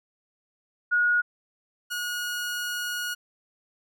sine / sawtooth tone pair in turn, 1447 / 1447 Hz, F#6 / F#6, -39 / -39 cents, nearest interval unison, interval 0 cents, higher neither, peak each -19 / -25 dBFS, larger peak first, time 0.91-1.22 / 1.9-3.15 s, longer second, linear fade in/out 20 ms, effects none

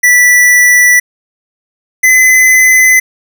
square tone pair in turn, 1966 / 2027 Hz, B6 / B6, -8 / +45 cents, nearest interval minor second, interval 53 cents, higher second, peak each -4 dBFS, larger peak neither, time 0.03-1 / 2.03-3 s, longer neither, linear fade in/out 10 ms, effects none

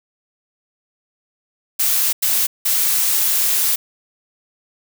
blue noise bursts at uneven times, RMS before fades -17 dBFS, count 3, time 1.79-2.13 / 2.22-2.47 / 2.65-3.76 s, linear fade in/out 10 ms, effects none

